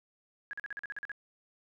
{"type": "tone bursts", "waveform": "sine", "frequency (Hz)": 1661.2, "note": "G#6", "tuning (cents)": 0, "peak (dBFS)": -36, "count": 10, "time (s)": [0.51, 1.117], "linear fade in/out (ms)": 0, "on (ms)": 22, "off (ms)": 43, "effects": []}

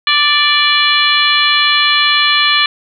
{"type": "harmonic tone with a mistuned harmonic", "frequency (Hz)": 587.3, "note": "D5", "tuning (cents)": 0, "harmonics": [2, 3, 4, 5, 6, 7], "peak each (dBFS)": [-16, -16, -16, -16, -16, -16], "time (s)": [0.07, 2.66], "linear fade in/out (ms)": 2, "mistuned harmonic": 6, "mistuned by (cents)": -48, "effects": []}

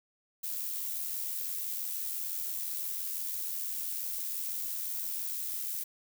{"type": "noise with amplitude modulation", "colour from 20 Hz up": "violet", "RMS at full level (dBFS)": -34, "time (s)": [0.43, 5.84], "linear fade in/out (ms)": 10, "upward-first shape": "sine", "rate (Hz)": 85.9, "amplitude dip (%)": 40, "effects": []}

